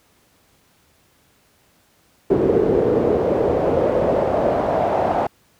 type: noise with band-pass filter sweep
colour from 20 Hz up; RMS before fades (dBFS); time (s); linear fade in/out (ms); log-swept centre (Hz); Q
brown; -18; 2.3-5.27; 5; 390 to 740; 3.5
effects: pink hiss -58 dBFS RMS until 5.59 s + high-pass 60 Hz 12 dB/octave